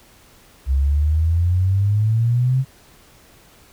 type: exponential sweep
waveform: sine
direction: up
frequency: 65.41 to 134.4 Hz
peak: -14 dBFS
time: 0.66-2.65 s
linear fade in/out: 50 ms
effects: pink hiss -50 dBFS RMS until 3.72 s